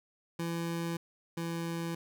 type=tone pair in turn; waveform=25% pulse; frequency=168.1 / 167.45 Hz; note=E3 / E3; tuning=+34 / +27 cents; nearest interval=unison; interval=7 cents; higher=first; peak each=-29 / -30 dBFS; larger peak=first; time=0.39-0.97 / 1.37-1.95 s; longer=neither; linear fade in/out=5 ms; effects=none